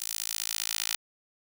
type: tone with high-pass filter sweep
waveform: 10% pulse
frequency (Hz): 55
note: A1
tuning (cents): 0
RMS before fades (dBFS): -33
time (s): 0-0.96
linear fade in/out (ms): 5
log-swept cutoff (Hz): 6500 to 3400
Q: 0.74
effects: none